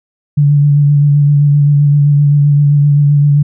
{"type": "tone with vibrato", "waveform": "sine", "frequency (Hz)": 144.8, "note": "D3", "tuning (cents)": -24, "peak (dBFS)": -5, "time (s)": [0.37, 3.43], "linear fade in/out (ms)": 10, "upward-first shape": "sine", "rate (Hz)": 7.7, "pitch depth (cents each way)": 24, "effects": []}